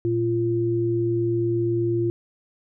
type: tone pair together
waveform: sine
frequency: 116.54 / 344.9 Hz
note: A#2 / F4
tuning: 0 / -22 cents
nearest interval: octave + perfect fifth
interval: 1878 cents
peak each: -25 / -21 dBFS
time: 0.05-2.1 s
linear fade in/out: 0 ms
effects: none